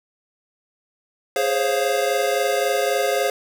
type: chord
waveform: square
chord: Db major seventh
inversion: second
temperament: equal with one note detuned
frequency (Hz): 415.3 / 523.3 / 547 / 698.5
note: Ab4 / C5 / Db5 / F5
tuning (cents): 0 / 0 / -23 / 0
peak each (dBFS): -25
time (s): 1.36-3.3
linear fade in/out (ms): 2
effects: none